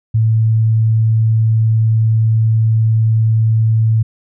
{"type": "tone", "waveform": "sine", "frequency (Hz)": 111.3, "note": "A2", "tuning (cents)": 20, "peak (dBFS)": -9, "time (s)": [0.14, 4.03], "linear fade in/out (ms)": 10, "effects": []}